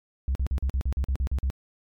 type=tone bursts; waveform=sine; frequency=66 Hz; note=C2; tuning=16 cents sharp; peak=-20 dBFS; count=11; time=0.28-1.501 s; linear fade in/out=0 ms; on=71 ms; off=44 ms; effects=tanh soft clip ceiling -20 dBFS + MP3 96 kbps